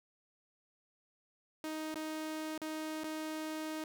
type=tone with dropouts; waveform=sawtooth; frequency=312.4 Hz; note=D#4; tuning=7 cents sharp; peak=-34 dBFS; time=1.64-3.84 s; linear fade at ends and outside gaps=1 ms; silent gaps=1.943-1.957 / 2.578-2.617 / 3.035-3.042 s; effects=none